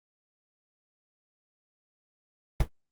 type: noise with exponential decay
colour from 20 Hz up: brown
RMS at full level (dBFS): -17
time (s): 2.6-2.69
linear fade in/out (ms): 5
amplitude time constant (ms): 18
effects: Opus 32 kbps